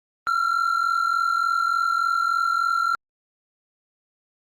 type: tone pair together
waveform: triangle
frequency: 1343.6 / 1387 Hz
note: E6 / F6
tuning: +33 / -12 cents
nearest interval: minor second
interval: 55 cents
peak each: -19 dBFS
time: 0.27-2.95 s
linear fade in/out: 0 ms
effects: tanh soft clip ceiling -15 dBFS + Opus 48 kbps